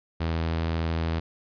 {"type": "tone with vibrato", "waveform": "sawtooth", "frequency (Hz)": 81.9, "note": "E2", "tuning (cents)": -11, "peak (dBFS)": -21, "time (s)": [0.2, 1.2], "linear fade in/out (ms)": 10, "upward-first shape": "sine", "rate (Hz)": 13, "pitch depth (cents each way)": 10, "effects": ["resampled to 11025 Hz"]}